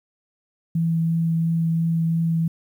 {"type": "tone with vibrato", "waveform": "sine", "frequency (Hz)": 164.81, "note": "E3", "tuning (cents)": 0, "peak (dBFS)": -18, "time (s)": [0.75, 2.48], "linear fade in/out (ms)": 5, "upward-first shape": "triangle", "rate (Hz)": 2.9, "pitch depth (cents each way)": 10, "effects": ["9-bit"]}